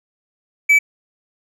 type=tone; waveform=triangle; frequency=2299 Hz; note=D7; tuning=37 cents flat; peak=-7 dBFS; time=0.69-0.79 s; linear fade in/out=10 ms; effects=none

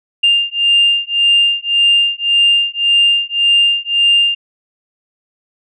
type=beating tone pair; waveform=sine; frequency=2800 / 2801.8 Hz; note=F7 / F7; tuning=+4 / +5 cents; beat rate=1.8 Hz; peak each=-12 dBFS; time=0.23-4.35 s; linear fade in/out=10 ms; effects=tanh soft clip ceiling -2 dBFS

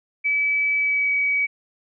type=tone with pitch glide; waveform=sine; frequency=2295 to 2271 Hz; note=D7 to C#7; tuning=-40 to +41 cents; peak=-18 dBFS; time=0.24-1.47 s; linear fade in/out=20 ms; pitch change=-19 cents; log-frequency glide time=0.77-1.12 s; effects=none

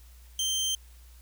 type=tone; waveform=25% pulse; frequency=3136 Hz; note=G7; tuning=in tune; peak=-23 dBFS; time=0.39-0.75 s; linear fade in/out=2 ms; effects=added 60 Hz sine -49 dBFS peak until 1.21 s + white hiss -60 dBFS RMS until 1.21 s

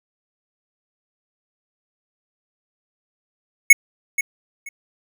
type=tone with echo; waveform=square; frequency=2200 Hz; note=C#7; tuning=14 cents flat; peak=-4 dBFS; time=3.7-3.73 s; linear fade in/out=5 ms; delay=480 ms; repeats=2; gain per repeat=-14 dB; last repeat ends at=4.69 s; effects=none

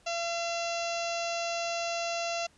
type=harmonic tone; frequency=680 Hz; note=F5; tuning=46 cents flat; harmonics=1 / 2 / 3 / 4 / 5 / 6 / 7 / 8 / 9 / 10; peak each=-32 / -41 / -46 / -37 / -46 / -43 / -44 / -46 / -43 / -48 dBFS; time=0.06-2.47 s; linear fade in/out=10 ms; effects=pink hiss -63 dBFS RMS until 2.57 s + resampled to 22050 Hz

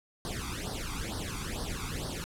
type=noise with flanger; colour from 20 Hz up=pink; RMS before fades=-36 dBFS; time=0.25-2.24 s; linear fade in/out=0 ms; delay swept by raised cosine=0.2 to 0.87 ms; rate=2.2 Hz; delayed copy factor=+0.9; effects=low-pass 11000 Hz 12 dB/octave

